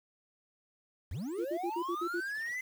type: linear sweep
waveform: triangle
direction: up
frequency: 61.1 to 2061 Hz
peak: -33 dBFS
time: 1.11-2.61 s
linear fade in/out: 5 ms
type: tone bursts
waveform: sine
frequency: 346.7 Hz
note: F4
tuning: 13 cents flat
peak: -32 dBFS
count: 7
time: 1.38-2.205 s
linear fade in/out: 10 ms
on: 69 ms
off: 57 ms
effects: 9-bit